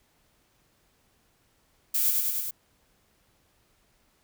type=noise with echo; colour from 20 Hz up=violet; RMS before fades=-25 dBFS; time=1.94-2.11 s; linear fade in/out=10 ms; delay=100 ms; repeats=4; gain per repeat=-2 dB; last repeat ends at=2.51 s; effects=pink hiss -67 dBFS RMS until 4.23 s

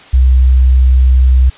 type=tone; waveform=sine; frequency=64 Hz; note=C2; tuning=38 cents flat; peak=-4 dBFS; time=0.13-1.5 s; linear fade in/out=10 ms; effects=white hiss -37 dBFS RMS until 1.57 s + resampled to 8000 Hz

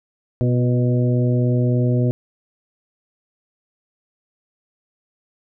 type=harmonic tone with a mistuned harmonic; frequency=123.47 Hz; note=B2; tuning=in tune; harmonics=1 / 2 / 3 / 4 / 5; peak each=-16 / -22 / -26 / -28 / -30 dBFS; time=0.41-2.11 s; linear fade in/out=0 ms; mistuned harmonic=3; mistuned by=-32 cents; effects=none

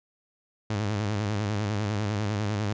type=tone with vibrato; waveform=sawtooth; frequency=104.4 Hz; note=G#2; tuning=10 cents sharp; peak=-22 dBFS; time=0.7-2.73 s; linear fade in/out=5 ms; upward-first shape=square; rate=10 Hz; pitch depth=68 cents each way; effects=resampled to 16000 Hz

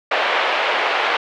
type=band-pass noise; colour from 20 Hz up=pink; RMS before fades=-19 dBFS; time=0.11-1.17 s; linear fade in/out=5 ms; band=520 to 3200 Hz; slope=24 dB/octave; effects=none

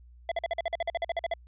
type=tone bursts; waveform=square; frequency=675 Hz; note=E5; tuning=41 cents sharp; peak=-27 dBFS; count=15; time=0.29-1.338 s; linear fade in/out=2 ms; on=26 ms; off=47 ms; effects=added 60 Hz sine -50 dBFS peak until 1.47 s + resampled to 8000 Hz

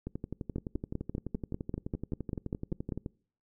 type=two click trains; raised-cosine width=3 ms; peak=-20 / -23 dBFS; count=13 / 36; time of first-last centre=0.56-2.922 / 0.07-3.061 s; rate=5.08 / 11.7 Hz; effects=noise-tail reverb RT60 0.5 s tail -25 dB re dry

